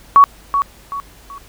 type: tone with echo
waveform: sine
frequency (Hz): 1121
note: C#6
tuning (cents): +19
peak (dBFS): -3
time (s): 0.16-0.24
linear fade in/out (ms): 0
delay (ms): 380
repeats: 3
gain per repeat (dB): -9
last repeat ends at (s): 1.38
effects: added 50 Hz sine -45 dBFS peak until 1.48 s + pink hiss -45 dBFS RMS until 1.48 s